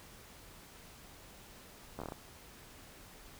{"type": "slowing click train", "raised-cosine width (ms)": 1, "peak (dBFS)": -27, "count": 7, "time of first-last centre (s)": [1.99, 2.122], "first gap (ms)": 12, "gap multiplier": 1.24, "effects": ["pink hiss -55 dBFS RMS until 3.39 s"]}